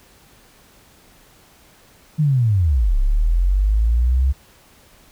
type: linear two-way sweep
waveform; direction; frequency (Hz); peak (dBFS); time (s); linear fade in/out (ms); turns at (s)
sine; down then up; 158.4 to 32.7 to 67.8; -13; 2.18-4.33; 20; 2.97
effects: pink hiss -51 dBFS RMS until 5.11 s